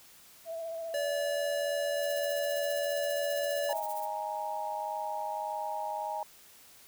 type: tone with vibrato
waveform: sine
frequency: 659.3 Hz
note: E5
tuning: in tune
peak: -35 dBFS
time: 0.45-3.83 s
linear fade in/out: 50 ms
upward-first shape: sine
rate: 15 Hz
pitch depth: 25 cents each way
type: tone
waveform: square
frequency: 576 Hz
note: D5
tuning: 34 cents flat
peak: -31 dBFS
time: 0.94-3.73 s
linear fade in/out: 2 ms
type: noise with tremolo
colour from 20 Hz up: violet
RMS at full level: -41 dBFS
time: 1.96-4.08 s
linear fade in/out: 50 ms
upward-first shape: triangle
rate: 15 Hz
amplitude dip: 95%
type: chord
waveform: sine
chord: D# suspended fourth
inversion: none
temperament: equal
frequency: 622.3 / 830.6 / 932.3 Hz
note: D#5 / G#5 / A#5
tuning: 0 / 0 / 0 cents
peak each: -39 / -35 / -38 dBFS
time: 3.69-6.23 s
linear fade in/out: 2 ms
effects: white hiss -56 dBFS RMS until 6.87 s